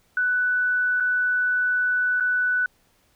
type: tone with dropouts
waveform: sine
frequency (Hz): 1489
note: F#6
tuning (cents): +11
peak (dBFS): -19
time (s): 0.17-2.66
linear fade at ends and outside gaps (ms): 2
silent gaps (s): 1.001-1.005 / 2.2-2.206
effects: pink hiss -63 dBFS RMS until 3.15 s